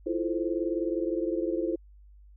sine chord, F major seventh, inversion third, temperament equal with one note detuned, 329.6 / 349.2 / 435.2 / 523.3 Hz, E4 / F4 / A4 / C5, 0 / 0 / -19 / 0 cents, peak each -30 / -31 / -35 / -34 dBFS, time 0.06-1.76 s, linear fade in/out 10 ms, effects added 50 Hz sine -50 dBFS peak until 2.36 s

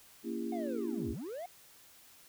sine chord, A# diminished seventh, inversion none, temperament just, 233.1 / 279.7 / 335.6 / 402.8 Hz, A#3 / C#4 / E4 / G4, 0 / +16 / +31 / +47 cents, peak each -38 / -42 / -39 / -43 dBFS, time 0.23-1.16 s, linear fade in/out 50 ms
triangle linear two-way sweep, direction down then up, 740 to 57 to 740 Hz, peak -37 dBFS, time 0.52-1.46 s, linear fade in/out 5 ms, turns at 1.11 s
effects white hiss -59 dBFS RMS until 2.28 s

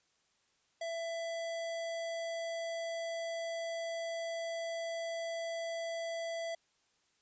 square tone, 666 Hz, E5, 18 cents sharp, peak -37 dBFS, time 0.81-6.55 s, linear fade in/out 5 ms, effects white hiss -74 dBFS RMS until 7.21 s + resampled to 16000 Hz

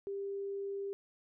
sine tone, 396.8 Hz, G4, 21 cents sharp, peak -36 dBFS, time 0.07-0.93 s, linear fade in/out 0 ms, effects none

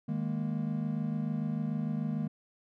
triangle chord, D# suspended fourth, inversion none, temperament equal with one note detuned, 155.56 / 206.3 / 233.1 Hz, D#3 / G#3 / A#3, 0 / -11 / 0 cents, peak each -32 / -33 / -33 dBFS, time 0.08-2.28 s, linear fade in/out 10 ms, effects none

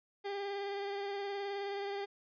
30% pulse tone with vibrato, 400 Hz, G4, 35 cents sharp, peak -34 dBFS, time 0.24-2.06 s, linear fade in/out 20 ms, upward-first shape sine, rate 19 Hz, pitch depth 23 cents each way, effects resampled to 11025 Hz

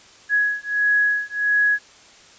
sine beating tone pair, 1672 / 1673.5 Hz, G#6 / G#6, +11 / +13 cents, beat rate 1.5 Hz, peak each -20 / -20 dBFS, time 0.29-1.79 s, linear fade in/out 50 ms, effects white hiss -48 dBFS RMS until 2.38 s + resampled to 16000 Hz

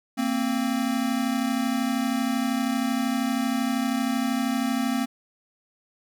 square tone pair together, 230 / 262.8 Hz, A#3 / C4, -23 / +8 cents, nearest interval major second, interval 231 cents, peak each -27 / -26 dBFS, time 0.17-5.06 s, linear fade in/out 20 ms, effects none

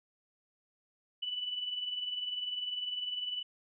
sine tone with tremolo, 2973 Hz, F#7, 8 cents sharp, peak -31 dBFS, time 1.22-3.43 s, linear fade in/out 10 ms, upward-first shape triangle, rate 20 Hz, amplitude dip 65%, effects none

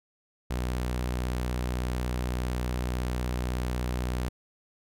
sawtooth tone with vibrato, 61.74 Hz, B1, in tune, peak -24 dBFS, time 0.5-4.29 s, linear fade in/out 10 ms, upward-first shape square, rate 16 Hz, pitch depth 25 cents each way, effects none

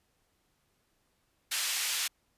pink band-pass noise, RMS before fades -32 dBFS, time 1.51-2.08 s, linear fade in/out 10 ms, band 2300 to 13000 Hz, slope 12 dB/octave, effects pink hiss -74 dBFS RMS until 2.37 s + resampled to 32000 Hz

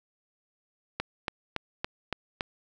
click train, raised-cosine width 0.3 ms, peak -13 dBFS, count 6, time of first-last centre 1-2.408 s, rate 3.55 Hz, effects none

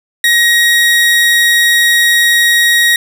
30% pulse tone, 1889 Hz, A#6, 22 cents sharp, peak -4 dBFS, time 0.24-2.96 s, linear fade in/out 2 ms, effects none

